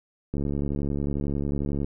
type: click train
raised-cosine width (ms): 3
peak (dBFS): -16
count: 108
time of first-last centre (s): 0.34-1.845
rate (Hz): 71.1
effects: none